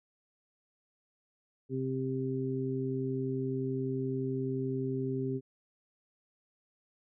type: harmonic tone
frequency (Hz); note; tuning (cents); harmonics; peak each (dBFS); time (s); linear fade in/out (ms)
131.6; C3; +10; 1 / 2 / 3; -35 / -35 / -35; 1.69-5.41; 50
effects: none